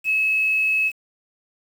sine tone with quantisation, 2581 Hz, E7, 37 cents flat, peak -17 dBFS, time 0.04-0.92 s, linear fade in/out 50 ms, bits 7, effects none

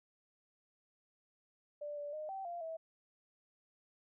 sine tone with pitch steps, 588 / 582 / 614 / 773 / 692 / 649 Hz, D5 / D5 / D#5 / G5 / F5 / E5, +2 / -16 / -23 / -24 / -16 / -27 cents, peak -40 dBFS, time 1.81-2.77 s, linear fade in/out 10 ms, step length 160 ms, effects none

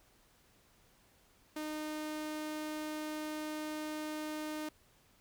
sawtooth tone, 306.6 Hz, D#4, 25 cents flat, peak -34 dBFS, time 1.56-4.69 s, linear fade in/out 5 ms, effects pink hiss -67 dBFS RMS until 5.2 s

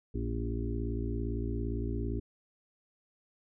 harmonic tone with a mistuned harmonic, 57.6 Hz, A#1, 20 cents flat, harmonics 1 / 2 / 4 / 5 / 6 / 7, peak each -34 / -37 / -40 / -41 / -42 / -42 dBFS, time 0.14-2.2 s, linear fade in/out 10 ms, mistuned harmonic 4, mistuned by +34 cents, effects none

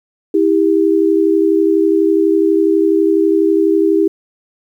sine tone pair together, 325.1 / 397.2 Hz, E4 / G4, -24 / +23 cents, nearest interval minor third, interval 347 cents, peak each -12 dBFS, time 0.34-4.08 s, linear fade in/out 5 ms, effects 8-bit

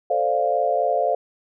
sine chord, D minor seventh, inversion second, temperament equal, 440 / 523.3 / 587.3 / 698.5 Hz, A4 / C5 / D5 / F5, 0 / 0 / 0 / 0 cents, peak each -27 / -24 / -24 / -21 dBFS, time 0.1-1.15 s, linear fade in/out 5 ms, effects none

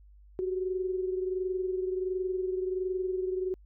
sine tone pair together, 370 / 391.4 Hz, F#4 / G4, 0 / -3 cents, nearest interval minor second, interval 97 cents, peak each -29 / -37 dBFS, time 0.39-3.54 s, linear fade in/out 0 ms, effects added 50 Hz sine -52 dBFS peak until 3.65 s

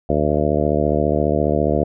harmonic tone, 74.7 Hz, D2, 30 cents sharp, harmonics 1 / 2 / 3 / 4 / 5 / 6 / 7 / 8 / 9, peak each -24 / -24 / -24 / -24 / -24 / -24 / -24 / -24 / -24 dBFS, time 0.09-1.84 s, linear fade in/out 5 ms, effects none

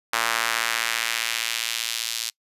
sawtooth tone with high-pass filter sweep, 115.1 Hz, A#2, 22 cents flat, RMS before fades -26 dBFS, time 0.13-2.3 s, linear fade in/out 5 ms, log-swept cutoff 1200 to 4100 Hz, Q 1.2, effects noise-tail reverb RT60 0.1 s tail -26 dB re dry + resampled to 32000 Hz

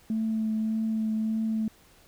sine tone with vibrato, 220 Hz, A3, in tune, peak -24 dBFS, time 0.1-1.68 s, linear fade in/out 2 ms, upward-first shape triangle, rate 1.7 Hz, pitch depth 16 cents each way, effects tanh soft clip ceiling -20 dBFS + pink hiss -58 dBFS RMS until 2.07 s

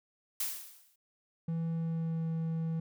blue noise with exponential decay, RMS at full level -31 dBFS, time 0.4-0.96 s, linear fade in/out 5 ms, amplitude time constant 120 ms
triangle tone with pitch glide, 164.81 to 162.82 Hz, E3 to E3, 0 to -21 cents, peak -29 dBFS, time 1.48-2.8 s, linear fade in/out 5 ms, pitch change -21 cents, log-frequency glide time 1.69-2.28 s
effects none

